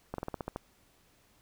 slowing click train, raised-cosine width 1 ms, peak -21 dBFS, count 8, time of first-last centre 0.14-0.561 s, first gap 43 ms, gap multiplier 1.11, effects pink hiss -66 dBFS RMS until 1.41 s

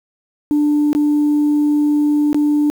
sine tone with dropouts, 295.8 Hz, D4, 13 cents sharp, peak -10 dBFS, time 0.51-2.7 s, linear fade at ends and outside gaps 0 ms, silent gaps 0.93-0.95 / 2.33-2.345 s, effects tanh soft clip ceiling -9 dBFS + 7-bit

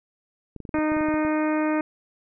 clicks, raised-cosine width 3 ms, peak -24 dBFS, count 12, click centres 0.563 / 0.603 / 0.652 / 0.692 / 0.748 / 0.786 / 0.919 / 0.967 / 1.009 / 1.086 / 1.141 / 1.25 s
harmonic tone, 307.8 Hz, D#4, 19 cents flat, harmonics 1 / 2 / 3 / 4 / 5 / 6 / 7 / 8, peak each -22 / -28 / -32 / -34 / -36 / -38 / -39 / -40 dBFS, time 0.74-1.81 s, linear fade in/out 2 ms
effects none

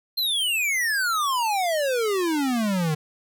square exponential sweep, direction down, 4221 to 148.7 Hz, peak -22 dBFS, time 0.17-2.95 s, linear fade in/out 10 ms, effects none

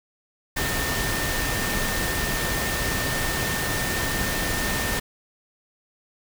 sine tone in noise, 1812 Hz, A#6, 50 cents flat, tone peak -30 dBFS, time 0.56-5 s, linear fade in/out 10 ms, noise pink, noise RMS -26 dBFS, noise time 0.56-5 s, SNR -7 dB, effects none

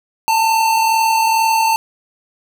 square tone pair together, 854.8 / 897 Hz, G#5 / A5, +50 / +33 cents, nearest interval minor second, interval 83 cents, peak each -24 / -13 dBFS, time 0.28-1.76 s, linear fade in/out 0 ms, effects none

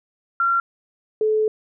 sine tone pair in turn, 1372 / 432.2 Hz, F6 / A4, -31 / -31 cents, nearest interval octave + minor sixth, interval 2000 cents, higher first, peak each -16 dBFS, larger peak neither, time 0.4-0.6 / 1.21-1.48 s, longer second, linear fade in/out 2 ms, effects none

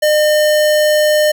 square tone, 606 Hz, D#5, 46 cents flat, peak -10 dBFS, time 0.02-1.32 s, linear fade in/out 10 ms, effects none

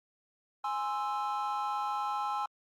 triangle chord, Ab augmented, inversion none, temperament equal, 830.6 / 1046.5 / 1318.5 Hz, Ab5 / C6 / E6, 0 / 0 / 0 cents, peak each -31 / -34 / -34 dBFS, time 0.64-2.46 s, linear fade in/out 5 ms, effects tanh soft clip ceiling -23 dBFS + Opus 48 kbps

